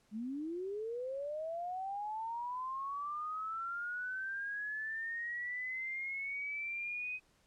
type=linear sweep; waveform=sine; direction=up; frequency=203.1 to 2519 Hz; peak=-37 dBFS; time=0.11-7.2 s; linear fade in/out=50 ms; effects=pink hiss -71 dBFS RMS until 7.46 s + low-pass 10000 Hz 12 dB/octave